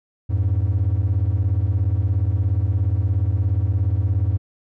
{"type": "beating tone pair", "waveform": "triangle", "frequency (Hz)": [87.4, 104.4], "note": ["F2", "G#2"], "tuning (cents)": [2, 10], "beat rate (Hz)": 17, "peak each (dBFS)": -17, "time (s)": [0.29, 4.38], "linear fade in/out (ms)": 20, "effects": ["tanh soft clip ceiling -10 dBFS"]}